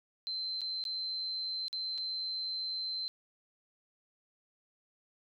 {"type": "tone with dropouts", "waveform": "sine", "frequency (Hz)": 4094, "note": "C8", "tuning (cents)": -38, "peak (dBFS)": -34, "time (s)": [0.27, 3.08], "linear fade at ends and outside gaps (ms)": 0, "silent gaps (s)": [[0.608, 0.616], [0.839, 0.852], [1.682, 1.729], [1.978, 1.982]], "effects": []}